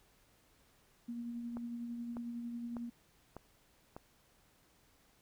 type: tone with tremolo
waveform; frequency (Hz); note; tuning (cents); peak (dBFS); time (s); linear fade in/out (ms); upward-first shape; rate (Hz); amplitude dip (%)
sine; 236.6; A#3; +26; -38; 1.08-2.9; 10; sine; 11; 30
type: click train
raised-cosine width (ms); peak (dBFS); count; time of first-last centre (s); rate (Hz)
1; -32; 5; 1.57-3.965; 1.67
effects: pink hiss -69 dBFS RMS until 5.21 s